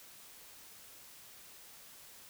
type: silence
effects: white hiss -55 dBFS RMS until 2.29 s